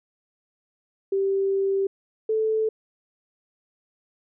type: tone pair in turn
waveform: sine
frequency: 390.4 / 438.2 Hz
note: G4 / A4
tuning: -7 / -7 cents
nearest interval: major second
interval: 200 cents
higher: second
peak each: -20 dBFS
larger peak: neither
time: 1.12-1.87 / 2.29-2.69 s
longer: first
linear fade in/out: 5 ms
effects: none